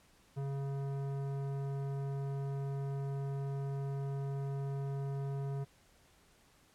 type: tone with tanh clipping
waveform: sine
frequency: 138.3 Hz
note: C#3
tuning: 4 cents flat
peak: -37 dBFS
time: 0.36-5.65 s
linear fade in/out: 20 ms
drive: 15 dB
effects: pink hiss -66 dBFS RMS until 6.74 s + low-pass 12000 Hz 12 dB/octave